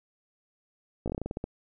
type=slowing click train; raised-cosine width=2 ms; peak=-19 dBFS; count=11; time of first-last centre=1.06-1.441 s; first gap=17 ms; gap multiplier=1.17; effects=none